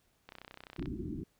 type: click train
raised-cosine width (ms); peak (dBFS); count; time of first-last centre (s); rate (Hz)
0.3; -31; 19; 0.29-0.858; 31.7
type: low-pass noise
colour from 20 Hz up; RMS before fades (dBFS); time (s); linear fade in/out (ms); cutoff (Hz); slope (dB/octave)
white; -39; 0.78-1.24; 10; 370; 96
effects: pink hiss -73 dBFS RMS until 1.39 s